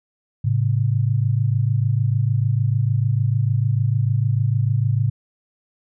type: tone pair together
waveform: sine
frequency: 108.72 / 135.4 Hz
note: A2 / C#3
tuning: -20 / -40 cents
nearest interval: major third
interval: 380 cents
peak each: -18 / -20 dBFS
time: 0.44-5.1 s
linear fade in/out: 10 ms
effects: none